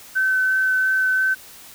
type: tone with vibrato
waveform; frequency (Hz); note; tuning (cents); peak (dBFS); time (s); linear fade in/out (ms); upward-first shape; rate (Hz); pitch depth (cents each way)
sine; 1527; G6; -46; -16; 0.15-1.35; 20; sine; 2.9; 9
effects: white hiss -43 dBFS RMS until 1.74 s